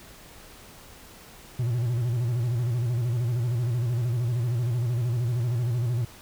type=tone with vibrato; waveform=triangle; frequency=119.8 Hz; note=A#2; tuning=48 cents sharp; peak=-21 dBFS; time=1.59-6.05 s; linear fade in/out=5 ms; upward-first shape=square; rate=13 Hz; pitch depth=78 cents each way; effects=pink hiss -48 dBFS RMS until 6.21 s